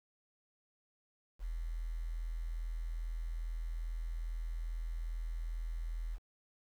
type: tone with quantisation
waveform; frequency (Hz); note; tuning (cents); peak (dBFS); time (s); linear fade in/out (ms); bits
sine; 41.2; E1; 0; -36; 1.39-6.19; 50; 10
effects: none